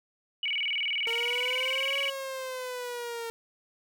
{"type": "tone with vibrato", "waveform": "sine", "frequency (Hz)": 2577, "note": "E7", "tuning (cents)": -40, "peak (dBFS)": -27, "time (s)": [0.43, 2.1], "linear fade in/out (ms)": 2, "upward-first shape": "square", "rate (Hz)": 20, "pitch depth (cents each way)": 230}
{"type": "linear two-way sweep", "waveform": "sawtooth", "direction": "up then down", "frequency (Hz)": [457.7, 554.4, 457.7], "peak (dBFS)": -30, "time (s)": [1.07, 3.3], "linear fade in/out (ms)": 0, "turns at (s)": 1.99}
{"effects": []}